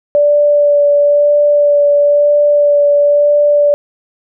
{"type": "tone with vibrato", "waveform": "sine", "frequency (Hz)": 582, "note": "D5", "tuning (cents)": -16, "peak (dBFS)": -6, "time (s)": [0.15, 3.74], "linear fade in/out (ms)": 0, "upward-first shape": "sine", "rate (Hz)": 1, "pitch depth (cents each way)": 12, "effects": []}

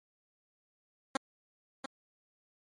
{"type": "tone with echo", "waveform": "10% pulse", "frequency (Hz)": 268.2, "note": "C4", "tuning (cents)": 43, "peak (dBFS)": -19, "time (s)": [1.15, 1.17], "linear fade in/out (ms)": 5, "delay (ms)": 690, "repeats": 1, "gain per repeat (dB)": -9, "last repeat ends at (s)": 1.86, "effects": ["MP3 48 kbps"]}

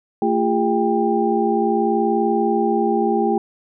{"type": "tone cluster", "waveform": "sine", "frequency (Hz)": [223.4, 346.9, 407.5, 794], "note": ["A3", "F4", "G#4", "G5"], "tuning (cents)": [27, -12, -33, 22], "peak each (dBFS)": -21, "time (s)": [0.22, 3.38], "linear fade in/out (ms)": 2, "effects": []}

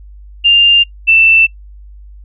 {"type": "tone pair in turn", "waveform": "sine", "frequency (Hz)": [2798, 2665], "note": ["F7", "E7"], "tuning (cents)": [3, 18], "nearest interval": "minor second", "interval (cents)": 85, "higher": "first", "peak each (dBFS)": -4, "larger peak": "neither", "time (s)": [[0.44, 0.84], [1.07, 1.47]], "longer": "neither", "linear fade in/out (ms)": 20, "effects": ["noise-tail reverb RT60 0.1 s tail -24 dB re dry", "added 50 Hz sine -32 dBFS peak until 2.24 s"]}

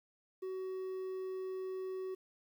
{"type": "tone with quantisation", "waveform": "triangle", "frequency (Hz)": 375.8, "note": "F#4", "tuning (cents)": 27, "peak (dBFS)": -36, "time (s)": [0.42, 2.15], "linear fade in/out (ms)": 10, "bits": 11, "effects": []}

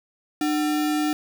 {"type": "tone with sample-and-hold", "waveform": "sine", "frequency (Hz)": 301.7, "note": "D4", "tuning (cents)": 47, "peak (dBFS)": -20, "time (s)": [0.41, 1.13], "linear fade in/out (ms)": 2, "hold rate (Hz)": 1050, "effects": []}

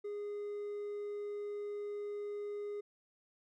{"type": "tone with hard clipping", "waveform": "triangle", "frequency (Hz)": 412.1, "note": "G#4", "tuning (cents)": -13, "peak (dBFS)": -39, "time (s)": [0.04, 2.81], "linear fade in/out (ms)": 10, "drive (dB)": 5, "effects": []}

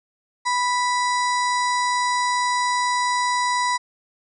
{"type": "harmonic tone with a mistuned harmonic", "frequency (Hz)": 987.8, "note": "B5", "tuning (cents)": 0, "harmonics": [1, 2, 4, 5, 6, 7, 8, 9], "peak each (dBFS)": [-20, -26, -32, -34, -36, -37, -38, -39], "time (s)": [0.45, 3.78], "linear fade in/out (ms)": 20, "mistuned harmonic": 6, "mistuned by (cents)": -69, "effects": []}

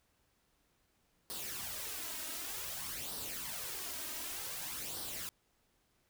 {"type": "noise with flanger", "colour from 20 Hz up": "white", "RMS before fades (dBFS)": -42, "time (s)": [1.3, 5.29], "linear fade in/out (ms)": 0, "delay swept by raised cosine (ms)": [0.21, 3.21], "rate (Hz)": 0.54, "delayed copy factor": 0.6, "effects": ["pink hiss -75 dBFS RMS until 6.09 s"]}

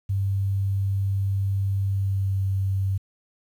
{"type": "tone with pitch glide", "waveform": "sine", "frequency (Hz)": [98, 96.65], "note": ["G2", "G2"], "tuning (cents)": [0, -24], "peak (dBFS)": -21, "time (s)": [0.09, 2.98], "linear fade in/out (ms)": 10, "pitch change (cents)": -24, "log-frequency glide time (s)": [1.9, 2.41], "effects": ["9-bit"]}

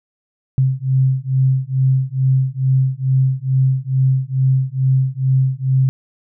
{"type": "beating tone pair", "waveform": "sine", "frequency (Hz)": [130.81, 133.11], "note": ["C3", "C3"], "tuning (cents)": [0, 30], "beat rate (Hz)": 2.3, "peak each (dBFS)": -16, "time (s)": [0.58, 5.89], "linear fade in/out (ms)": 0, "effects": []}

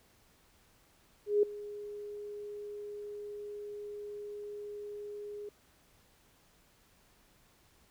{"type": "tone with ADSR envelope", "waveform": "sine", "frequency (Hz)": 413.8, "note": "G#4", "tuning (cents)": -6, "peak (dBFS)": -21, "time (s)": [1.26, 5.49], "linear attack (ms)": 170, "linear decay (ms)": 4, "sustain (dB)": -19, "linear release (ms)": 3, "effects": ["pink hiss -66 dBFS RMS until 7.9 s"]}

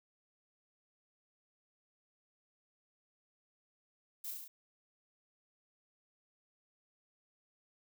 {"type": "noise with echo", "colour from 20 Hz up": "violet", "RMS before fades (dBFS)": -43, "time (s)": [4.24, 4.31], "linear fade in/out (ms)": 5, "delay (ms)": 34, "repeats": 5, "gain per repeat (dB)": -2, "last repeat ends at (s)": 4.48, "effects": []}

